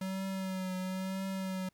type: tone with vibrato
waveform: square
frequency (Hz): 188.6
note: F#3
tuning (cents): +33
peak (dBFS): -35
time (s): 0.01-1.69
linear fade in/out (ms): 5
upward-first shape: triangle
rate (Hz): 1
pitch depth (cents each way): 37
effects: pink hiss -75 dBFS RMS until 1.73 s